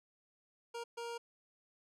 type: tone bursts at uneven times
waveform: 25% pulse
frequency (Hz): 469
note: A#4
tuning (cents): +11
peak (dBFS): -37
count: 2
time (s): 0.74-0.84 / 0.97-1.18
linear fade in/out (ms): 10
effects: low-pass 9000 Hz 12 dB/octave